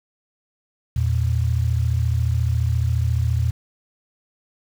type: tone pair together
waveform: sine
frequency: 82.18 / 116.54 Hz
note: E2 / A#2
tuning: -5 / 0 cents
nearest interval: tritone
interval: 605 cents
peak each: -20 dBFS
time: 0.96-3.51 s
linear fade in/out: 5 ms
effects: 7-bit